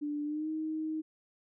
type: tone with pitch glide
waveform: sine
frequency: 294.4 to 313.7 Hz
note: D4 to D#4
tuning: +4 to +14 cents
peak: -32 dBFS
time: 0.01-1.02 s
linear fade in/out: 20 ms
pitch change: +110 cents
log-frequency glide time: 0.24-0.49 s
effects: none